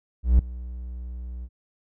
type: tone with ADSR envelope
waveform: triangle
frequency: 61.1 Hz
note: B1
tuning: 18 cents flat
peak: -9 dBFS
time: 0.23-1.49 s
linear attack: 160 ms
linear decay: 6 ms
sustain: -21 dB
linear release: 51 ms
effects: none